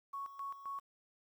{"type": "tone with tremolo", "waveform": "sine", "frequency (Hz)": 1108.7, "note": "C#6", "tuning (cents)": 0, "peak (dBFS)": -39, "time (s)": [0.13, 0.8], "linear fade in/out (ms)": 10, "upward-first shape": "square", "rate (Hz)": 3.8, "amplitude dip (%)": 70, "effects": ["11-bit"]}